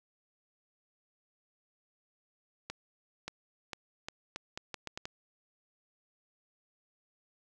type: accelerating click train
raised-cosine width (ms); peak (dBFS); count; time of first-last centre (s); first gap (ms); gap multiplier
0.2; -21; 10; 2.7-5.055; 580; 0.78
effects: none